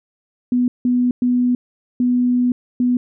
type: tone bursts at uneven times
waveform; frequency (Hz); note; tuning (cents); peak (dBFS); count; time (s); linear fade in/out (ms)
sine; 246.9; B3; 0; -13; 5; 0.52-0.68 / 0.85-1.11 / 1.22-1.55 / 2-2.52 / 2.8-2.97; 2
effects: none